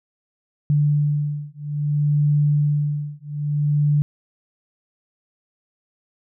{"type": "beating tone pair", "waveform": "sine", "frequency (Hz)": [146.83, 147.43], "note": ["D3", "D3"], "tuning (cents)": [0, 7], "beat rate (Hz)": 0.6, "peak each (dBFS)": -20, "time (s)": [0.7, 4.02], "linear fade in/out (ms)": 0, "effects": []}